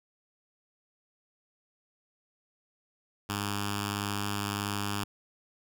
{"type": "tone with notch filter", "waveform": "5% pulse", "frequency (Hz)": 101.6, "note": "G#2", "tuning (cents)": -38, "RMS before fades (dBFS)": -33, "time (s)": [3.29, 5.04], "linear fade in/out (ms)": 5, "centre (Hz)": 560, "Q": 0.68, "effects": []}